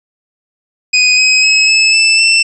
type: tone with pitch steps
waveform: 25% pulse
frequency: 2497 / 2532 / 2567 / 2603 / 2639 / 2676 Hz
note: D#7 / D#7 / E7 / E7 / E7 / E7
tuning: +6 / +30 / -47 / -22 / +1 / +25 cents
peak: -3 dBFS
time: 0.93-2.43 s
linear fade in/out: 10 ms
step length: 250 ms
effects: resampled to 22050 Hz